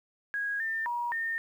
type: tone with pitch steps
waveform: sine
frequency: 1648 / 1798 / 956 / 1823 Hz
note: G#6 / A6 / A#5 / A#6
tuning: -14 / +37 / +43 / -39 cents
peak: -29 dBFS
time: 0.34-1.38 s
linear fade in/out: 0 ms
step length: 260 ms
effects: 10-bit